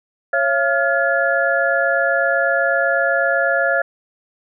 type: tone cluster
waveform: sine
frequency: 549 / 677 / 1407 / 1703 Hz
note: C#5 / E5 / F6 / G#6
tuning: -17 / +46 / +12 / +43 cents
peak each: -20 dBFS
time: 0.33-3.82 s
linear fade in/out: 5 ms
effects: none